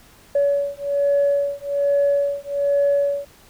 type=beating tone pair; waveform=sine; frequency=566 / 567.2 Hz; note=C#5 / C#5; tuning=+36 / +40 cents; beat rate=1.2 Hz; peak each=-19 dBFS; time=0.35-3.25 s; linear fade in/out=5 ms; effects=tanh soft clip ceiling -11 dBFS + pink hiss -50 dBFS RMS until 3.49 s